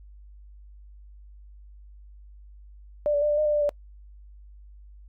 sine tone with pitch steps, 592 / 578 / 596 / 590 / 609 / 596 / 592 / 583 Hz, D5 / D5 / D5 / D5 / D#5 / D5 / D5 / D5, +14 / -28 / +25 / +8 / -37 / +25 / +14 / -13 cents, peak -20 dBFS, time 3.06-3.692 s, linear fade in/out 0 ms, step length 79 ms, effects noise-tail reverb RT60 0.1 s tail -25 dB re dry + added 50 Hz sine -45 dBFS peak until 5.08 s

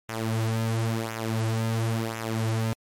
sawtooth tone with flanger, 112.6 Hz, A2, 40 cents sharp, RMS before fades -27 dBFS, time 0.09-2.73 s, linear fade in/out 0 ms, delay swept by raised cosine 0.22 to 6.22 ms, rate 0.96 Hz, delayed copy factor -0.7, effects MP3 64 kbps

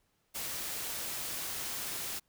white noise, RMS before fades -38 dBFS, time 0.34-2.2 s, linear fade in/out 20 ms, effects pink hiss -75 dBFS RMS until 2.28 s

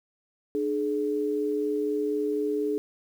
sine tone pair together, 299 / 423.1 Hz, D4 / G#4, +31 / +32 cents, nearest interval tritone, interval 601 cents, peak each -29 / -26 dBFS, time 0.55-2.78 s, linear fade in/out 0 ms, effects 9-bit

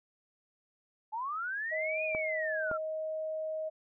sine linear two-way sweep, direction up then down, 838 to 2495 to 1309 Hz, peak -33 dBFS, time 1.12-2.78 s, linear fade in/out 20 ms, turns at 2.04 s
sine tone, 629 Hz, D#5, 19 cents sharp, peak -33 dBFS, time 1.71-3.7 s, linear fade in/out 20 ms
clicks, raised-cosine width 1 ms, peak -24 dBFS, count 2, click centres 2.149 / 2.714 s
effects none

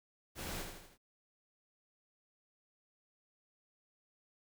pink noise with echo, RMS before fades -43 dBFS, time 0.35-0.66 s, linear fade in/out 50 ms, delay 80 ms, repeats 4, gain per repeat -5 dB, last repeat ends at 0.98 s, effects none

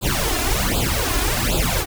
pink noise with flanger, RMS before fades -20 dBFS, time 0.01-1.86 s, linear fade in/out 50 ms, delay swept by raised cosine 0.25 to 2.95 ms, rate 1.3 Hz, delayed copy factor +1, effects none

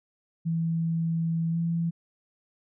sine tone with pitch glide, 164.81 to 167.59 Hz, E3 to E3, 0 to +29 cents, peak -24 dBFS, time 0.45-1.91 s, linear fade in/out 20 ms, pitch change +29 cents, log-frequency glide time 1.51-1.57 s, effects none

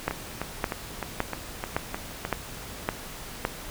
two click trains, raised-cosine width 0.5 ms, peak -9 / -14 dBFS, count 7 / 8, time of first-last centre 0.08-3.451 / 0.11-2.251 s, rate 1.78 / 3.27 Hz, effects pink hiss -40 dBFS RMS until 3.7 s

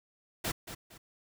pink noise with echo, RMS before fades -33 dBFS, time 0.44-0.52 s, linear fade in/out 10 ms, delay 230 ms, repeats 2, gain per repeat -10 dB, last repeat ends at 0.98 s, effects none

